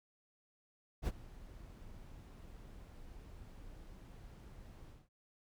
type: noise with ADSR envelope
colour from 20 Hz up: brown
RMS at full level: -34 dBFS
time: 1.02-5.09 s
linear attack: 52 ms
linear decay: 39 ms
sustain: -19 dB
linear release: 200 ms
effects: none